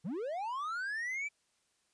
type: linear sweep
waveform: triangle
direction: up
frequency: 137.1 to 2349 Hz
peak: -33 dBFS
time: 0.04-1.29 s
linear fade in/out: 20 ms
effects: white hiss -75 dBFS RMS until 1.93 s + resampled to 22050 Hz